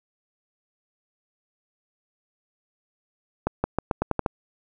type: accelerating click train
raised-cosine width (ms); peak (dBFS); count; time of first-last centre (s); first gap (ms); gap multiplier
1; -8; 8; 3.47-4.262; 170; 0.86
effects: none